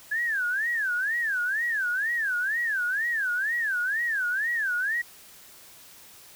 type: tone with vibrato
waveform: sine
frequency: 1658 Hz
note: G#6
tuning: 3 cents flat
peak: -24 dBFS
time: 0.11-5.02 s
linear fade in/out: 10 ms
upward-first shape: sine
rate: 2.1 Hz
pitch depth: 250 cents each way
effects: white hiss -50 dBFS RMS until 6.35 s